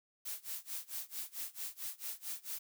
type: noise with tremolo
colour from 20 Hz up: blue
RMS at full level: -40 dBFS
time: 0.25-2.59 s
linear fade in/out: 10 ms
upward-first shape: sine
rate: 4.5 Hz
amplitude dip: 95%
effects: none